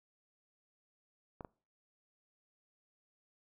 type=clicks; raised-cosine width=1 ms; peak=-30 dBFS; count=2; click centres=1.408 / 1.448 s; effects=noise-tail reverb RT60 0.4 s tail -24 dB re dry